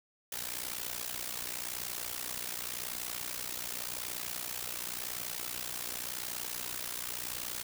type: noise with amplitude modulation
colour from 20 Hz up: white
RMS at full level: -35 dBFS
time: 0.32-7.63 s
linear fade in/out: 5 ms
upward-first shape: sine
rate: 60.9 Hz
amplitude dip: 85%
effects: none